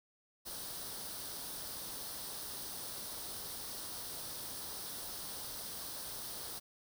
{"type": "noise with comb filter", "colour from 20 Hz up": "white", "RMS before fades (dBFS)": -44, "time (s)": [0.45, 6.6], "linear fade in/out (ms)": 20, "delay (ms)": 0.21, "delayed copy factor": 0.6, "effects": []}